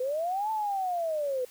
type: linear two-way sweep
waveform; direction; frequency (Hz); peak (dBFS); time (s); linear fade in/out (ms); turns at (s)
sine; up then down; 491.6 to 887 to 491.6; -27; 0-1.45; 5; 0.51
effects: white hiss -54 dBFS RMS until 1.5 s